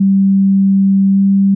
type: tone with pitch glide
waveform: sine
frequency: 194.9 to 196.26 Hz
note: G3 to G3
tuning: -10 to +2 cents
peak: -7 dBFS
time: 0-1.55 s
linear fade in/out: 10 ms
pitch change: +12 cents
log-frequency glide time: 1.12-1.19 s
effects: none